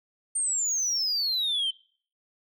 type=exponential sweep; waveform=sine; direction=down; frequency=8870 to 3054 Hz; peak=-22 dBFS; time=0.35-1.71 s; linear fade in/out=10 ms; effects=noise-tail reverb RT60 0.5 s tail -25 dB re dry + tanh soft clip ceiling -23 dBFS